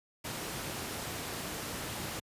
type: noise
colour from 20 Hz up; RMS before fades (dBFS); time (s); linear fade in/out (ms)
pink; -38; 0.24-2.2; 10
effects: high-pass 80 Hz 12 dB/octave + resampled to 32000 Hz